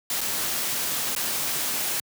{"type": "noise with dropouts", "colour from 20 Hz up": "white", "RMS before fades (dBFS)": -27, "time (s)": [0.1, 2], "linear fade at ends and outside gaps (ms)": 2, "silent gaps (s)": [[0.208, 0.213], [1.151, 1.162]], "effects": ["high-pass 100 Hz 12 dB/octave"]}